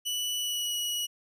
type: tone with pitch glide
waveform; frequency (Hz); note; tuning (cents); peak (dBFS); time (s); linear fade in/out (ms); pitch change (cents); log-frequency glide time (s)
sawtooth; 2960 to 2918; F#7 to F#7; 0 to -25; -26; 0.05-1.07; 20; -25; 0.38-0.75
effects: none